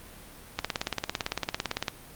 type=click train; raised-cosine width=0.2 ms; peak=-10 dBFS; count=24; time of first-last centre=0.59-1.882 s; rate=17.8 Hz; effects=pink hiss -48 dBFS RMS until 2.15 s + Opus 32 kbps